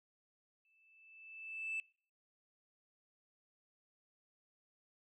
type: tone with exponential growth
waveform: sine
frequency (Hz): 2637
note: E7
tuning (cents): 0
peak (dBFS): -34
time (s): 0.65-1.8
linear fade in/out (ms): 1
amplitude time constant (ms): 250
effects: noise-tail reverb RT60 0.5 s tail -26 dB re dry + tanh soft clip ceiling -34 dBFS